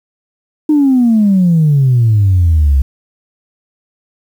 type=exponential sweep; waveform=sine; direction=down; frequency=309.8 to 65.41 Hz; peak=-5 dBFS; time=0.69-2.82 s; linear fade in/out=5 ms; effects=tanh soft clip ceiling -3 dBFS + 7-bit